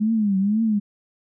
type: tone with vibrato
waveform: sine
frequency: 207.7 Hz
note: G#3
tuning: in tune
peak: -17 dBFS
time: 0-0.8 s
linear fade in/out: 20 ms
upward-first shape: triangle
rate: 2 Hz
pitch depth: 170 cents each way
effects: none